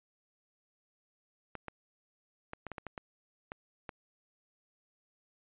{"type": "clicks", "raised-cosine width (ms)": 0.5, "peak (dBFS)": -25, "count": 10, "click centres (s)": [1.553, 1.683, 2.534, 2.667, 2.717, 2.782, 2.867, 2.978, 3.519, 3.892], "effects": ["resampled to 8000 Hz"]}